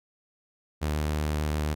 sawtooth tone with vibrato, 75.7 Hz, D#2, 47 cents flat, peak -22 dBFS, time 0.81-1.75 s, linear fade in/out 20 ms, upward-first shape sine, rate 6.9 Hz, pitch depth 9 cents each way, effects none

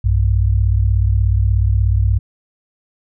sine tone pair together, 61.35 / 98 Hz, B1 / G2, -11 / 0 cents, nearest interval minor sixth, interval 811 cents, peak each -14 dBFS, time 0.04-2.19 s, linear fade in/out 10 ms, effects none

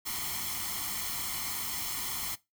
white noise with comb filter, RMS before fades -35 dBFS, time 0.05-2.36 s, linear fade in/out 20 ms, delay 0.94 ms, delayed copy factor +0.7, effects noise-tail reverb RT60 0.2 s tail -19 dB re dry

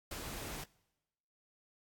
pink noise with ADSR envelope, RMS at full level -42 dBFS, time 0.11-0.64 s, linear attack 4 ms, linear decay 80 ms, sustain -2 dB, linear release 5 ms, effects noise-tail reverb RT60 1.0 s tail -23 dB re dry + AAC 64 kbps

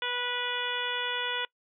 harmonic tone, 490 Hz, B4, 14 cents flat, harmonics 1 / 2 / 3 / 4 / 5 / 6 / 7, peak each -39 / -37 / -35 / -38 / -38 / -36 / -36 dBFS, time 0.02-1.45 s, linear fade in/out 2 ms, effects noise-tail reverb RT60 0.1 s tail -23 dB re dry

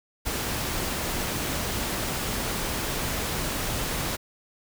pink noise, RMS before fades -29 dBFS, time 0.25-4.17 s, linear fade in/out 20 ms, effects none

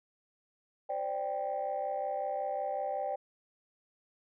sine chord, C suspended second, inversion none, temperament just, 523.3 / 588.7 / 784.9 Hz, C5 / D5 / G5, 0 / +4 / +2 cents, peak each -38 / -35 / -34 dBFS, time 0.89-3.16 s, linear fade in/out 10 ms, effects tanh soft clip ceiling -25 dBFS

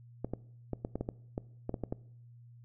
clicks, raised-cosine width 2 ms, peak -21 dBFS, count 12, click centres 0.246 / 0.336 / 0.733 / 0.849 / 0.956 / 1.01 / 1.089 / 1.379 / 1.694 / 1.742 / 1.837 / 1.925 s, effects noise-tail reverb RT60 0.7 s tail -21 dB re dry + added 119 Hz sine -52 dBFS peak until 2.64 s

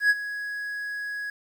triangle tone with ADSR envelope, 1668 Hz, G#6, 7 cents sharp, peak -13 dBFS, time 0-1.3 s, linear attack 100 ms, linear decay 37 ms, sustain -15 dB, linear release 3 ms, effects 9-bit

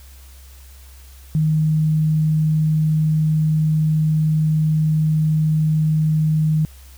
sine tone, 155.56 Hz, D#3, in tune, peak -14 dBFS, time 1.35-6.65 s, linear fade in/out 0 ms, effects added 66 Hz sine -40 dBFS peak until 6.97 s + white hiss -49 dBFS RMS until 6.97 s

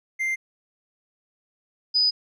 triangle / sine tone pair in turn, 2093 / 4978 Hz, C7 / D#8, 0 / 0 cents, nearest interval octave + minor third, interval 1500 cents, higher second, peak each -21 / -17 dBFS, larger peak second, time 0.19-0.36 / 1.94-2.11 s, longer neither, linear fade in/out 20 ms, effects none

